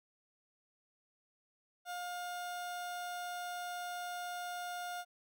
30% pulse tone, 711 Hz, F5, 31 cents sharp, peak -37 dBFS, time 1.85-5.05 s, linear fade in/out 50 ms, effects none

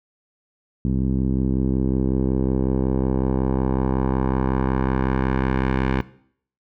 10% pulse tone with low-pass filter sweep, 65.41 Hz, C2, in tune, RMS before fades -21 dBFS, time 0.85-6.01 s, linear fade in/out 0 ms, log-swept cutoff 220 to 2200 Hz, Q 1.2, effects noise-tail reverb RT60 0.6 s tail -18 dB re dry

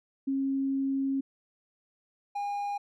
sine / triangle tone pair in turn, 271.2 / 812.7 Hz, C#4 / G#5, -38 / -38 cents, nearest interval octave + perfect fifth, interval 1900 cents, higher second, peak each -26 / -28 dBFS, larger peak first, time 0.27-1.21 / 2.35-2.78 s, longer first, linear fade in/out 10 ms, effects none

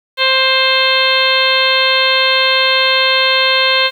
harmonic tone with a mistuned harmonic, 525 Hz, C5, 6 cents sharp, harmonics 1 / 2 / 3 / 4 / 5 / 6 / 7 / 8, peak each -18 / -18 / -18 / -18 / -18 / -18 / -18 / -18 dBFS, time 0.17-3.91 s, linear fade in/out 50 ms, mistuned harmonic 7, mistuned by -24 cents, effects 7-bit

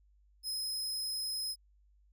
sawtooth tone, 5110 Hz, D#8, 45 cents sharp, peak -32 dBFS, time 0.43-1.56 s, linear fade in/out 50 ms, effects added 50 Hz sine -63 dBFS peak until 2.12 s

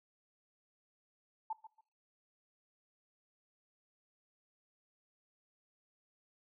sine tone with echo, 882 Hz, A5, 4 cents sharp, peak -35 dBFS, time 1.5-1.53 s, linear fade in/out 5 ms, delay 140 ms, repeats 2, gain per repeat -13 dB, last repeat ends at 1.81 s, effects noise-tail reverb RT60 0.4 s tail -19 dB re dry

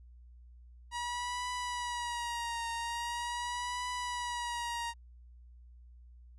sawtooth tone with vibrato, 958 Hz, A#5, 47 cents sharp, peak -31 dBFS, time 0.91-4.94 s, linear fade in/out 50 ms, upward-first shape triangle, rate 0.42 Hz, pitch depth 58 cents each way, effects added 60 Hz sine -52 dBFS peak until 6.38 s + resampled to 24000 Hz

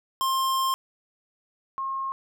square / sine tone pair in turn, 1059 / 1075 Hz, C6 / C6, +21 / +47 cents, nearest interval unison, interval 26 cents, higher second, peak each -23 / -27 dBFS, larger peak first, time 0.21-0.74 / 1.78-2.12 s, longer first, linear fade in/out 0 ms, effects none

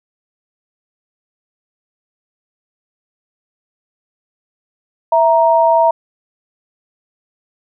sine tone pair together, 659.3 / 935.4 Hz, E5 / A#5, 0 / +6 cents, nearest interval tritone, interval 606 cents, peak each -11 dBFS, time 5.12-5.91 s, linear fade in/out 5 ms, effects none

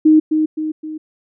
sine tone with echo, 310.9 Hz, D#4, 1 cent flat, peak -6 dBFS, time 0.05-0.2 s, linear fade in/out 10 ms, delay 260 ms, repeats 3, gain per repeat -6 dB, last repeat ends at 0.98 s, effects none

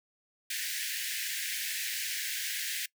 pink high-pass noise, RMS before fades -35 dBFS, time 0.5-2.86 s, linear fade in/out 5 ms, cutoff 1600 Hz, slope 96 dB/octave, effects noise-tail reverb RT60 0.1 s tail -22 dB re dry

